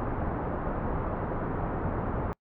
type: low-pass noise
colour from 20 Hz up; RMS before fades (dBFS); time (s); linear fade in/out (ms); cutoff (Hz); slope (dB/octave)
pink; -31; 0-2.33; 0; 1300; 24
effects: noise-tail reverb RT60 0.1 s tail -26 dB re dry